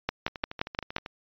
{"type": "two click trains", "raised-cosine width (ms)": 0.3, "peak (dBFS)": [-10, -21], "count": [6, 11], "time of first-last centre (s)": [[0.09, 0.964], [0.28, 1.061]], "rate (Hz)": [5.72, 12.8], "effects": ["resampled to 11025 Hz"]}